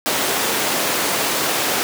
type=high-pass noise; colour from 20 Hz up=pink; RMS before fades=-20 dBFS; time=0.06-1.83 s; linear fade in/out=0 ms; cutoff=320 Hz; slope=12 dB/octave; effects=none